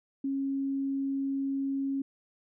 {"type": "tone", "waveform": "sine", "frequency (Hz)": 273.3, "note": "C#4", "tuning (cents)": -24, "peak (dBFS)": -28, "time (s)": [0.24, 2.02], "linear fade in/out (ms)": 5, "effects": []}